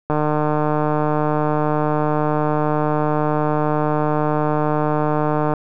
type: click train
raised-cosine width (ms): 1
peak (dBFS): -6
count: 822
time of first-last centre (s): 0.1-5.537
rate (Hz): 151
effects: none